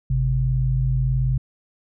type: tone pair together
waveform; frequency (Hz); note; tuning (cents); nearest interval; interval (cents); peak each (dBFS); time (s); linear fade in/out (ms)
sine; 51.79 / 130.5; G#1 / C3; -4 / -4; octave + major third; 1600; -22 / -19; 0.1-1.38; 5
effects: none